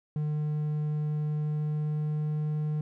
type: tone with pitch glide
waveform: triangle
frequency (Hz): 150.9 to 151.86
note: D3 to D#3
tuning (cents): +47 to -42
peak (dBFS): -25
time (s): 0.16-2.81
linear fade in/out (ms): 2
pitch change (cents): +11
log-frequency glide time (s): 1.24-2.4
effects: none